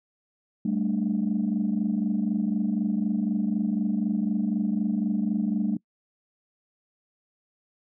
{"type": "chord", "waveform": "sine", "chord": "G suspended second", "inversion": "none", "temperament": "equal", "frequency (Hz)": [196, 220, 293.7], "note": ["G3", "A3", "D4"], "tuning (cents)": [0, 0, 0], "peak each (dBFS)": [-26, -25, -30], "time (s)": [0.65, 5.77], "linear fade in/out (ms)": 5, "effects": ["noise-tail reverb RT60 0.1 s tail -26 dB re dry", "tanh soft clip ceiling -16 dBFS"]}